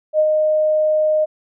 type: tone with ADSR envelope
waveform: sine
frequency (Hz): 617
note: D#5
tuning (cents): -15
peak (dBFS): -10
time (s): 0.13-1.26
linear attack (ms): 61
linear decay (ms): 57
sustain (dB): -3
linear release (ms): 24
effects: none